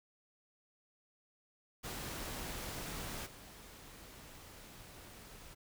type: noise with level steps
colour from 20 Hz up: pink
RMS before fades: -43 / -54 dBFS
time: 1.83-5.55 s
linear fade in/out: 20 ms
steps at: 3.25 s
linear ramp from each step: 20 ms
effects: none